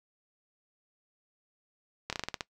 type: slowing click train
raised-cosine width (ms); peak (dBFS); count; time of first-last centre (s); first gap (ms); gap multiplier
0.2; -15; 8; 2.1-2.408; 27; 1.16
effects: noise-tail reverb RT60 0.1 s tail -20 dB re dry

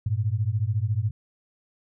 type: beating tone pair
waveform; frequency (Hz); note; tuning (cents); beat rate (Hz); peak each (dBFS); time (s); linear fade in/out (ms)
sine; 100.1 / 114.1; G2 / A#2; +37 / -37; 14; -25; 0.06-1.11; 5
effects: none

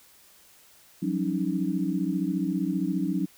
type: tone cluster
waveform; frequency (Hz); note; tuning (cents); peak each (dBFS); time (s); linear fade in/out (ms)
sine; 177.1 / 192 / 277.8 / 311.1; F3 / G3 / C#4 / D#4; +24 / -36 / +4 / 0; -30; 1.02-3.26; 10
effects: white hiss -56 dBFS RMS until 3.37 s

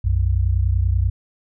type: tone pair together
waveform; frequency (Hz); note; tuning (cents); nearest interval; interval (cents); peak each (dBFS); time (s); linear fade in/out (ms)
sine; 62.2 / 92.52; B1 / F#2; +13 / 0; perfect fifth; 687; -18; 0.04-1.1; 10
effects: none

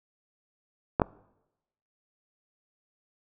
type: clicks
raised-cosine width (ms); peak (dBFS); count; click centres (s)
1; -7; 2; 0.998 / 1.018
effects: noise-tail reverb RT60 0.9 s tail -23 dB re dry

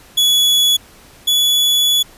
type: tone pair in turn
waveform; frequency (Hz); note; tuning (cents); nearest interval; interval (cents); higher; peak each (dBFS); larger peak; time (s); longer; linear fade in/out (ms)
40% pulse; 3394 / 3412; G#7 / G#7; +37 / +46; unison; 9; second; -9 / -10; first; 0.17-0.77 / 1.27-2.03; second; 10
effects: pink hiss -44 dBFS RMS until 2.17 s + resampled to 32000 Hz

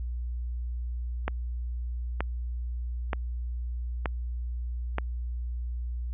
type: click train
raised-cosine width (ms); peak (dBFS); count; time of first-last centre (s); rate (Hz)
0.5; -13; 5; 1.28-4.984; 1.08
effects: added 60 Hz sine -30 dBFS peak until 6.13 s + resampled to 8000 Hz

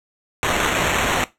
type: noise with sample-and-hold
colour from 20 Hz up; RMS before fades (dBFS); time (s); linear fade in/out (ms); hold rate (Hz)
white; -20; 0.43-1.24; 0; 4900
effects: noise-tail reverb RT60 0.2 s tail -17 dB re dry + low-pass 11000 Hz 12 dB/octave

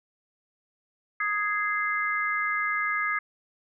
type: chord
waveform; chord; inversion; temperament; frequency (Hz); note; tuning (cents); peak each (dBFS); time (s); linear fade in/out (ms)
sine; Ab major; second; just; 1245.9 / 1661.2 / 2077; Eb6 / Ab6 / C7; +2 / 0 / -13; -29; 1.2-3.19; 5
effects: none

